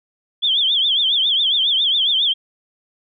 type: tone with vibrato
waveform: sine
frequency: 3333 Hz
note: G#7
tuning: 5 cents sharp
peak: -14 dBFS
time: 0.42-2.34 s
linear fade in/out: 20 ms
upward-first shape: triangle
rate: 7.3 Hz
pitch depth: 170 cents each way
effects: none